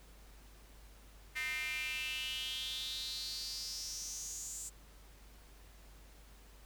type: tone with high-pass filter sweep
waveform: square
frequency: 140 Hz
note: C#3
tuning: 18 cents sharp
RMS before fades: -41 dBFS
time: 1.35-4.7 s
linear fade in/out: 20 ms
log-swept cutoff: 2000 to 7600 Hz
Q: 6.3
effects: added 50 Hz sine -56 dBFS peak until 6.65 s + pink hiss -62 dBFS RMS until 6.65 s